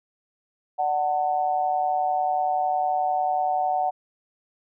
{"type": "tone with amplitude modulation", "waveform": "sine", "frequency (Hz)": 745, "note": "F#5", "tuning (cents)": 12, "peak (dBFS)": -17, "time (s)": [0.78, 3.91], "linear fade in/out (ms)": 20, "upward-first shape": "sine", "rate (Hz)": 151, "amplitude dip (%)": 80, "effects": []}